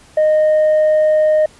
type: tone with tanh clipping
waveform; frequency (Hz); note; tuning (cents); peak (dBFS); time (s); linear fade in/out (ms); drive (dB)
sine; 617; D#5; -15; -10; 0.17-1.46; 5; 1
effects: pink hiss -46 dBFS RMS until 1.59 s + resampled to 24000 Hz